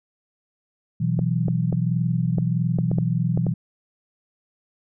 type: chord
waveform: sine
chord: B suspended fourth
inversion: none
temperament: equal with one note detuned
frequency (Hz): 123.47 / 164.81 / 186.5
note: B2 / E3 / F#3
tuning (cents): 0 / 0 / +14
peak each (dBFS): -23 / -22 / -28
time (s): 1-3.54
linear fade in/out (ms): 10
type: clicks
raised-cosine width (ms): 2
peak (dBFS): -14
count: 9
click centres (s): 1.191 / 1.483 / 1.727 / 2.384 / 2.787 / 2.915 / 2.985 / 3.375 / 3.467
effects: none